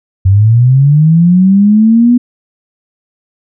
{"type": "linear sweep", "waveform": "sine", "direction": "up", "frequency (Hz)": [92.5, 246.9], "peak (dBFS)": -3, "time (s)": [0.25, 2.18], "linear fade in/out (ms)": 10, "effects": []}